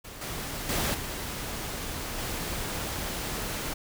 pink noise with level steps, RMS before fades -43 / -35 / -28 / -35 / -33 dBFS, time 0.04-3.74 s, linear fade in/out 10 ms, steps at 0.21 / 0.69 / 0.94 / 2.18 s, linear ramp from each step 5 ms, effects none

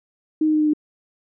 sine tone with pitch steps, 311.1 / 308.8 / 306.5 / 304.2 / 301.9 Hz, D#4 / D#4 / D#4 / D#4 / D4, 0 / -13 / -26 / -39 / +48 cents, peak -15 dBFS, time 0.41-0.735 s, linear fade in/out 5 ms, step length 65 ms, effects none

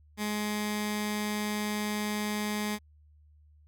15% pulse tone with notch filter, 210 Hz, G#3, 19 cents sharp, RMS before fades -32 dBFS, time 0.17-2.79 s, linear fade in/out 50 ms, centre 540 Hz, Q 0.74, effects added 75 Hz sine -56 dBFS peak until 3.67 s

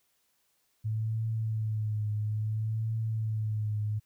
sine tone with vibrato, 108.7 Hz, A2, 21 cents flat, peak -28 dBFS, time 0.84-4 s, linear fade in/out 20 ms, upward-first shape triangle, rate 0.59 Hz, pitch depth 54 cents each way, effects white hiss -73 dBFS RMS until 4.05 s

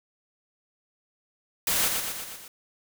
white noise with echo, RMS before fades -25 dBFS, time 1.67-1.88 s, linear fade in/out 2 ms, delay 120 ms, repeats 5, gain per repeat -4 dB, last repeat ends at 2.48 s, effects none

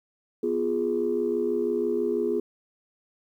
sine chord, F diminished, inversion second, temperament equal, 246.9 / 349.2 / 415.3 Hz, Cb4 / F4 / Ab4, 0 / 0 / 0 cents, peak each -30 / -27 / -25 dBFS, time 0.43-2.4 s, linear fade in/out 5 ms, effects tanh soft clip ceiling -15 dBFS + 10-bit

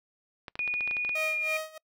clicks, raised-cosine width 0.3 ms, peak -23 dBFS, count 11, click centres 0.482 / 0.555 / 0.593 / 0.677 / 0.74 / 0.808 / 0.876 / 0.911 / 0.968 / 1.049 / 1.093 s
sine tone with pitch glide, 2457 to 2419 Hz, D#7 to D#7, -22 to -49 cents, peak -27 dBFS, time 0.59-1.57 s, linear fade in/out 2 ms, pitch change -27 cents, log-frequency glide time 1.15-1.32 s
sawtooth tone with tremolo, 629 Hz, D#5, 19 cents sharp, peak -27 dBFS, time 1.15-1.78 s, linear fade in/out 5 ms, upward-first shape sine, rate 3.1 Hz, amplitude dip 90%
effects noise-tail reverb RT60 0.1 s tail -26 dB re dry

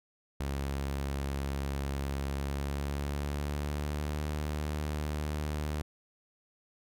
sawtooth tone with pitch glide, 69.3 to 75.14 Hz, C#2 to D2, 0 to +40 cents, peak -28 dBFS, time 0.4-5.82 s, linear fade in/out 5 ms, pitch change +140 cents, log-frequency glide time 2.34-4.28 s, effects none

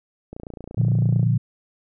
click train, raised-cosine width 2 ms, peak -22 dBFS, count 27, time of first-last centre 0.33-1.23 s, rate 28.9 Hz
sine chord, Bb major, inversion none, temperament equal, 116.54 / 146.83 / 174.61 Hz, Bb2 / D3 / F3, 0 / 0 / 0 cents, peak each -18 / -22 / -24 dBFS, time 0.77-1.38 s, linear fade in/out 10 ms
effects none

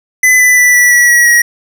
square tone with pitch steps, 2012 / 1993.5 / 1975.2 / 1957 / 1939 / 1921.1 / 1903.5 Hz, B6 / B6 / B6 / B6 / B6 / B6 / A#6, +32 / +16 / 0 / -16 / -32 / -48 / +36 cents, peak -5 dBFS, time 0.23-1.42 s, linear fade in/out 5 ms, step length 170 ms, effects none

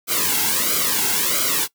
white noise with flanger, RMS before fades -20 dBFS, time 0.07-1.68 s, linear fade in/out 50 ms, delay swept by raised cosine 1.1 to 1.7 ms, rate 1.5 Hz, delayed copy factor -0.95, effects noise-tail reverb RT60 0.1 s tail -20 dB re dry

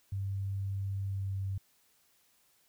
sine tone with pitch glide, 98 to 96.93 Hz, G2 to G2, 0 to -19 cents, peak -32 dBFS, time 0.12-1.58 s, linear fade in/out 5 ms, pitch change -19 cents, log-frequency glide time 1.04-1.36 s, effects white hiss -69 dBFS RMS until 2.68 s

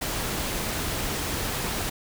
pink noise, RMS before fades -29 dBFS, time 0.01-1.9 s, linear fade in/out 10 ms, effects none

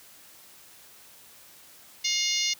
harmonic tone, 712 Hz, F5, 33 cents sharp, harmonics 3 / 4 / 5 / 6 / 7 / 8 / 9, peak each -32 / -32 / -32 / -32 / -32 / -32 / -32 dBFS, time 2.04-2.54 s, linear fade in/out 10 ms, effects white hiss -52 dBFS RMS until 2.59 s + high-pass 60 Hz 12 dB/octave

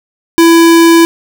square tone, 333.1 Hz, E4, 18 cents sharp, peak -3 dBFS, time 0.38-1.05 s, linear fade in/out 0 ms, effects none

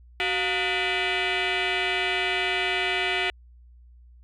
sine tone with frequency modulation, 167 Hz, E3, 23 cents sharp, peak -21 dBFS, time 0.2-3.3 s, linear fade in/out 0 ms, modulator 542 Hz, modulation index 5.5, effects tanh soft clip ceiling -20 dBFS + added 60 Hz sine -48 dBFS peak until 4.23 s

